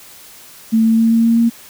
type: tone with pitch steps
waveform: sine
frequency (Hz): 223.4 / 225.1 / 226.8 / 228.5 / 230.2 / 231.9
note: A3 / A3 / A#3 / A#3 / A#3 / A#3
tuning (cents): +27 / +40 / -47 / -34 / -22 / -9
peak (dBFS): -9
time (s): 0.72-1.5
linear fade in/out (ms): 20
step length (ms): 130
effects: white hiss -40 dBFS RMS until 1.69 s